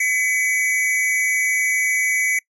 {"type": "tone pair together", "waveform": "square", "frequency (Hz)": [2015, 2262], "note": ["B6", "C#7"], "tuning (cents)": [34, 34], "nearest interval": "major second", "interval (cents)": 200, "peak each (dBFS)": -21, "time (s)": [0, 2.39], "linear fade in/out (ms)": 5, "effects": ["noise-tail reverb RT60 0.1 s tail -22 dB re dry", "low-pass 12000 Hz 12 dB/octave"]}